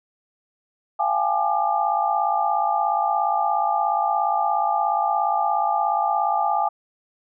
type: tone cluster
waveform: sine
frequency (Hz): 689 / 790 / 847 / 1195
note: F5 / G5 / G#5 / D6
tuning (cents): -24 / +13 / +34 / +30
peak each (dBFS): -26 / -24 / -22 / -26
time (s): 0.99-6.69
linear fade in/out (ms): 10
effects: none